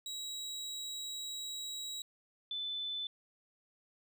30% pulse / sine tone pair in turn, 3863 / 3510 Hz, B7 / A7, -39 / -5 cents, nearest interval major second, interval 166 cents, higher first, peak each -37 / -36 dBFS, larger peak second, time 0.06-2.02 / 2.51-3.07 s, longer first, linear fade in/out 2 ms, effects none

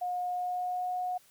sine tone with pitch glide, 719 to 727.4 Hz, F#5 to F#5, -50 to -30 cents, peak -30 dBFS, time 0.01-1.18 s, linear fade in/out 10 ms, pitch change +20 cents, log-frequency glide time 0.29-0.91 s, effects white hiss -62 dBFS RMS until 1.3 s

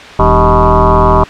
sine tone with frequency modulation, 510 Hz, C5, 44 cents flat, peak -4 dBFS, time 0.19-1.24 s, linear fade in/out 5 ms, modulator 118 Hz, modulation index 5.5, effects white hiss -29 dBFS RMS until 1.29 s + low-pass 3000 Hz 12 dB/octave

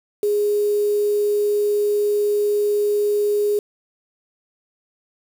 sine tone with quantisation, 414 Hz, G#4, 5 cents flat, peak -16 dBFS, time 0.23-3.59 s, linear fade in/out 2 ms, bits 6, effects none

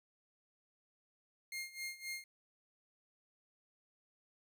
sawtooth tone with tremolo, 2126 Hz, C7, 27 cents sharp, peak -36 dBFS, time 1.52-2.24 s, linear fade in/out 2 ms, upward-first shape sine, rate 3.8 Hz, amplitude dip 85%, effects none

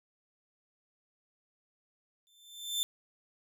sawtooth tone with exponential growth, 3549 Hz, A7, 14 cents sharp, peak -24 dBFS, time 2.27-2.83 s, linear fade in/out 0 ms, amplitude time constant 120 ms, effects none

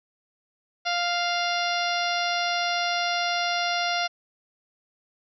harmonic tone, 698.5 Hz, F5, in tune, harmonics 1 / 2 / 3 / 4 / 5 / 6 / 7 / 8, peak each -27 / -30 / -32 / -33 / -34 / -35 / -35 / -36 dBFS, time 0.85-4.08 s, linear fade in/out 20 ms, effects none

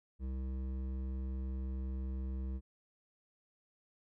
sine tone with hard clipping, 65.2 Hz, C2, 5 cents flat, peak -38 dBFS, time 0.19-2.61 s, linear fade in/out 50 ms, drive 11 dB, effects none

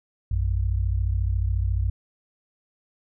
sine tone pair together, 58.21 / 92.4 Hz, A#1 / F#2, -2 / -2 cents, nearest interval minor sixth, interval 800 cents, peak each -23 / -24 dBFS, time 0.31-1.9 s, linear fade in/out 5 ms, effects none

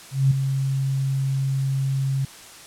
sine tone with ADSR envelope, 135.2 Hz, C#3, 43 cents flat, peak -12 dBFS, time 0.11-2.25 s, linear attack 200 ms, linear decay 6 ms, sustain -8 dB, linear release 4 ms, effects white hiss -43 dBFS RMS until 2.66 s + low-pass 10000 Hz 12 dB/octave

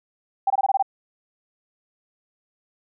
sine tone bursts, 784 Hz, G5, in tune, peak -16 dBFS, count 7, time 0.47-0.826 s, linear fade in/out 5 ms, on 32 ms, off 22 ms, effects none

